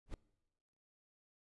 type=noise with exponential growth; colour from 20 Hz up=brown; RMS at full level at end=-35 dBFS; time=0.06-0.14 s; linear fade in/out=1 ms; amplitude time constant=16 ms; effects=noise-tail reverb RT60 1.0 s tail -22 dB re dry + resampled to 24000 Hz